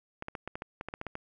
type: clicks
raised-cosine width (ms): 0.5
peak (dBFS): -22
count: 12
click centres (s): 0.224 / 0.284 / 0.352 / 0.476 / 0.555 / 0.621 / 0.811 / 0.886 / 0.939 / 1.014 / 1.067 / 1.154
effects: none